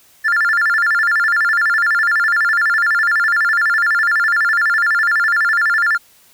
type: tone with vibrato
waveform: triangle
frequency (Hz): 1568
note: G6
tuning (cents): 0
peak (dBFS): -9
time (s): 0.24-5.98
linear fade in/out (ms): 20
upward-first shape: square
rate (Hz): 12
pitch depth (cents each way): 200
effects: tanh soft clip ceiling -8 dBFS + white hiss -50 dBFS RMS until 6.33 s